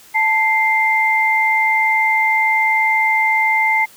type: tone pair together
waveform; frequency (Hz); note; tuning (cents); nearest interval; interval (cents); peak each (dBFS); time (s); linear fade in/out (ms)
sine; 880 / 2093; A5 / C7; 0 / 0; octave + minor third; 1500; -17 / -14; 0.14-3.86; 20
effects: white hiss -45 dBFS RMS until 3.96 s